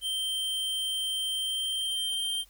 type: tone with pitch glide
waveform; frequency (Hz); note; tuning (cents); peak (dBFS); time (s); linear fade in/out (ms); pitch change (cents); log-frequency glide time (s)
square; 3134 to 3156; G7 to G7; -1 to +11; -29; 0.01-2.45; 50; +12; 1.3-2.3
effects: added 50 Hz sine -59 dBFS peak until 2.49 s + white hiss -62 dBFS RMS until 2.49 s